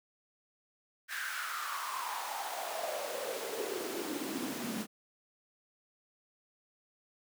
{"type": "noise with high-pass filter sweep", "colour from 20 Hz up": "pink", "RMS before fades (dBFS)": -38, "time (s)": [1.08, 4.87], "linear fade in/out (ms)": 50, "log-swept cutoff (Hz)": [1700, 210], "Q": 6.1, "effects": []}